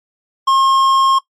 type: tone with tanh clipping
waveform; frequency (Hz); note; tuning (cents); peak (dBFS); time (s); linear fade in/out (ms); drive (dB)
sine; 1073; C6; +43; -11; 0.47-1.19; 10; 12
effects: noise-tail reverb RT60 0.1 s tail -19 dB re dry + MP3 64 kbps

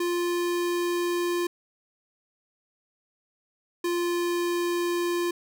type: tone pair in turn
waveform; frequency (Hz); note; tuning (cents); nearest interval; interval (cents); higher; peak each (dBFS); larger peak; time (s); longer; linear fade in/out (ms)
square; 349.2 / 348; F4 / F4; 0 / -6; unison; 6; first; -25; neither; 0-1.47 / 3.84-5.31; neither; 5
effects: none

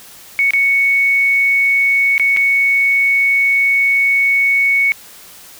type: tone with dropouts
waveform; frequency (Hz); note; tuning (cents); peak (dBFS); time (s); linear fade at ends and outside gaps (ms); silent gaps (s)
sine; 2220; C#7; +2; -10; 0.39-4.92; 0; 0.507-0.535 / 2.18-2.197 / 2.365-2.371
effects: white hiss -39 dBFS RMS until 5.59 s

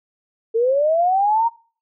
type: linear sweep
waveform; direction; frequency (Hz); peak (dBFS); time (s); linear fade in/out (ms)
sine; up; 440 to 943; -14; 0.54-1.49; 20
effects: noise-tail reverb RT60 0.4 s tail -21 dB re dry

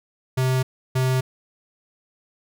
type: tone pair in turn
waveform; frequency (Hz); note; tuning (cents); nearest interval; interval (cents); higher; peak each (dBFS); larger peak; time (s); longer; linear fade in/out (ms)
square; 129.6 / 129.6; C3 / C3; -16 / -16; unison; 0; neither; -19; neither; 0.37-0.63 / 0.95-1.21; neither; 10
effects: none

